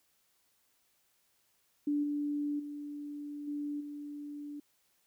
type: tone with level steps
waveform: sine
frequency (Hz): 291.8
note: D4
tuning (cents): -11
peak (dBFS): -28 / -31 / -39 / -34 / -40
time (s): 1.87-4.6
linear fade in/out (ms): 5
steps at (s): 2.03 / 2.59 / 3.47 / 3.8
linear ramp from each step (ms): 10
effects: white hiss -73 dBFS RMS until 5.06 s